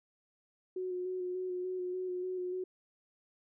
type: tone with vibrato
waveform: sine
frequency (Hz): 365.6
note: F#4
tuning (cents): -21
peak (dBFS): -34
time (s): 0.76-2.64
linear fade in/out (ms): 5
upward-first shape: square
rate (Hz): 3.4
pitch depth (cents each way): 18
effects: none